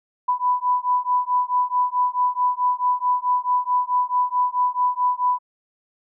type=beating tone pair; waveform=sine; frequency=991 / 995.6 Hz; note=B5 / B5; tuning=+6 / +14 cents; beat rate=4.6 Hz; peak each=-21 dBFS; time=0.28-5.39 s; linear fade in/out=10 ms; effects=none